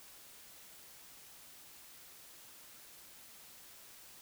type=silence; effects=white hiss -56 dBFS RMS until 4.21 s